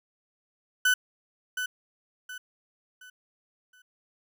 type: tone with echo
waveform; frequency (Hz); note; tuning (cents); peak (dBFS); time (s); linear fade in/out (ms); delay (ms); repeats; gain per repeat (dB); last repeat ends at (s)
35% pulse; 1500; F#6; +23; -18; 0.85-0.94; 5; 720; 4; -9; 3.82
effects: none